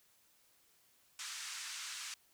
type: band-pass noise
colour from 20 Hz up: white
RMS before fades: -45 dBFS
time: 1.19-2.14 s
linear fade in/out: 2 ms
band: 1200 to 7800 Hz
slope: 24 dB/octave
effects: white hiss -70 dBFS RMS until 2.33 s